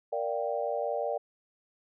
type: chord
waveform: sine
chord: G minor seventh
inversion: first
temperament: equal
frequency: 466.2 / 587.3 / 698.5 / 784 Hz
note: Bb4 / D5 / F5 / G5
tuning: 0 / 0 / 0 / 0 cents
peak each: -34 / -32 / -36 / -36 dBFS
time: 0.12-1.18 s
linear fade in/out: 10 ms
effects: none